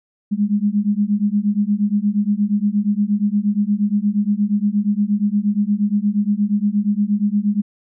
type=beating tone pair; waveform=sine; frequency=201.8 / 210.3 Hz; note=G#3 / G#3; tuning=-49 / +22 cents; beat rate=8.5 Hz; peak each=-18 dBFS; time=0.31-7.62 s; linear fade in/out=20 ms; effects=none